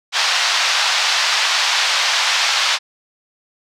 white band-pass noise, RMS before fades -17 dBFS, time 0.12-2.79 s, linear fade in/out 50 ms, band 750 to 5200 Hz, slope 24 dB/octave, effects none

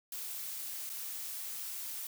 blue noise with dropouts, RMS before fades -41 dBFS, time 0.12-2.07 s, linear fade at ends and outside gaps 2 ms, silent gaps 0.894-0.899 s, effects none

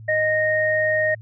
sine tone pair together, 621.1 / 1858 Hz, D#5 / A#6, -3 / -6 cents, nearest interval octave + perfect fifth, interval 1897 cents, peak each -20 dBFS, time 0.08-1.15 s, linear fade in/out 10 ms, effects added 110 Hz sine -37 dBFS peak until 1.21 s

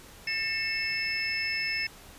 sine tone cluster, 1793 / 2180 / 2649 / 5230 Hz, A6 / C#7 / E7 / E8, +32 / -29 / +8 / -15 cents, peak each -35 / -32 / -34 / -33 dBFS, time 0.27-1.87 s, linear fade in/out 5 ms, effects pink hiss -50 dBFS RMS until 2.18 s + resampled to 32000 Hz

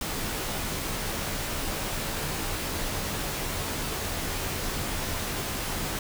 pink noise with comb filter, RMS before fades -31 dBFS, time 0.01-5.99 s, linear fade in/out 2 ms, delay 17 ms, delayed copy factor -0.5, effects none

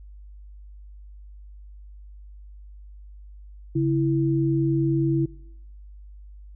sine tone pair together, 139.38 / 329.6 Hz, C#3 / E4, +10 / 0 cents, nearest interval octave + minor third, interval 1490 cents, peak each -22 / -22 dBFS, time 3.75-5.26 s, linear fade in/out 10 ms, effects noise-tail reverb RT60 0.8 s tail -22 dB re dry + added 50 Hz sine -41 dBFS peak until 6.55 s

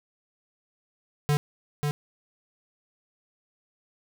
square tone with echo, 146.83 Hz, D3, in tune, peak -21 dBFS, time 1.29-1.37 s, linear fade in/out 0 ms, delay 540 ms, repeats 1, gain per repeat -4 dB, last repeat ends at 1.91 s, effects none

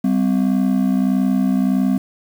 triangle ring-modulated tone, 225.9 Hz, A3, 46 cents sharp, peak -9 dBFS, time 0.04-1.98 s, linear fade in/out 5 ms, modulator 30.8 Hz, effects 7-bit

